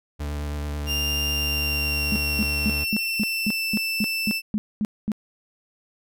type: tone with vibrato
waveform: 40% pulse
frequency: 73.42 Hz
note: D2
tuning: in tune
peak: -26 dBFS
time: 0.19-2.85 s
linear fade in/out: 20 ms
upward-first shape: sine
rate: 9.1 Hz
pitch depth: 18 cents each way
type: tone with pitch glide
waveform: 30% pulse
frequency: 2794 to 2659 Hz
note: F7 to E7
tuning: 0 to +14 cents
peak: -21 dBFS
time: 0.86-4.42 s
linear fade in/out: 50 ms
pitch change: -86 cents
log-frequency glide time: 1.3-3.66 s
type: tone bursts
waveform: sine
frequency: 211.8 Hz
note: G#3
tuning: 34 cents sharp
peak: -20 dBFS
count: 12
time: 2.12-5.118 s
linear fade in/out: 0 ms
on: 39 ms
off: 230 ms
effects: none